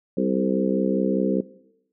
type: harmonic tone with a mistuned harmonic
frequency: 65 Hz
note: C2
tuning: 11 cents flat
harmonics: 3 / 4 / 5 / 6 / 7 / 8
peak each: -25 / -26 / -27 / -28 / -28 / -29 dBFS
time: 0.17-1.41 s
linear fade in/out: 5 ms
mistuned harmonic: 7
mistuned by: -22 cents
effects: noise-tail reverb RT60 0.8 s tail -18 dB re dry